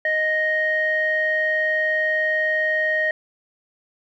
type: tone with low-pass filter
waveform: square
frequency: 622.3 Hz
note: D#5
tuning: in tune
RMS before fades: -21 dBFS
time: 0.05-3.11 s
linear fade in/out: 2 ms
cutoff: 1900 Hz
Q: 5.7
effects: none